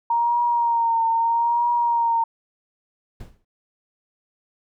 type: tone with vibrato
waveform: sine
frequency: 932 Hz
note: A#5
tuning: 1 cent flat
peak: -17 dBFS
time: 0.1-2.24 s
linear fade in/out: 5 ms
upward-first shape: triangle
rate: 0.78 Hz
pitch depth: 46 cents each way
type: noise with exponential decay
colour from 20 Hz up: brown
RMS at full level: -33 dBFS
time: 3.2-3.45 s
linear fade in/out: 5 ms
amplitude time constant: 54 ms
effects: none